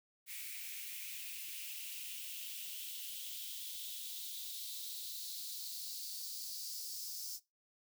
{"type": "noise with high-pass filter sweep", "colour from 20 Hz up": "blue", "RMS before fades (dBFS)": -45, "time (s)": [0.26, 7.4], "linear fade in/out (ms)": 50, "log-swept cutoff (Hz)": [2200, 5200], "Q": 4.1, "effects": ["noise-tail reverb RT60 0.2 s tail -18 dB re dry"]}